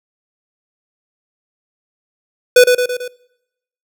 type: tone with echo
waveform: square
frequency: 495.8 Hz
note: B4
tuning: 7 cents sharp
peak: -4 dBFS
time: 2.56-2.64 s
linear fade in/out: 5 ms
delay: 110 ms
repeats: 4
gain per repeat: -5 dB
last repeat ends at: 3.08 s
effects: noise-tail reverb RT60 0.9 s tail -24 dB re dry